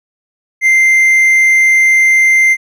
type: tone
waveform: triangle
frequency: 2088 Hz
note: C7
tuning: 4 cents flat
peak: -4 dBFS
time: 0.61-2.57 s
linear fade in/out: 50 ms
effects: none